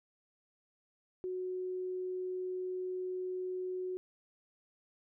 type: tone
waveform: sine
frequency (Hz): 368.1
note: F#4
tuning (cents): -9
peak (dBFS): -35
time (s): 1.24-3.97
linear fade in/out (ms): 0
effects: none